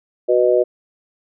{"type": "chord", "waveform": "sine", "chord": "B major", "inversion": "second", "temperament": "just", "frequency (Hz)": [370.4, 493.9, 617.4], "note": ["F#4", "B4", "D#5"], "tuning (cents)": [2, 0, -14], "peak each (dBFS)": -16, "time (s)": [0.28, 0.64], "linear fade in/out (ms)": 20, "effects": []}